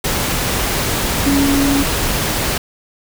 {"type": "tone in noise", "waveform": "sine", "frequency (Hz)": 279.1, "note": "C#4", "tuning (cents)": 12, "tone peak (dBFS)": -13, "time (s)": [1.26, 1.83], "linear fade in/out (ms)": 5, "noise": "pink", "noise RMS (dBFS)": -18, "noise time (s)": [0.04, 2.58], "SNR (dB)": 2, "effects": []}